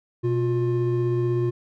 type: tone pair together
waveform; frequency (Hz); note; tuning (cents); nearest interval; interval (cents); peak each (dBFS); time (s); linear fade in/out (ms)
triangle; 123.47 / 354.3; B2 / F4; 0 / +25; octave + tritone; 1825; -21 / -21; 0.23-1.51; 20
effects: none